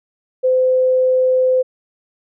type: tone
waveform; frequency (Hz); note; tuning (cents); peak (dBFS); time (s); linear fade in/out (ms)
sine; 513; C5; -34; -11; 0.43-1.63; 20
effects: none